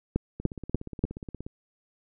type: two click trains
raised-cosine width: 3 ms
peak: -11 / -24 dBFS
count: 4 / 19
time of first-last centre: 0.16-1.04 / 0.4-1.465 s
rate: 3.41 / 16.9 Hz
effects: none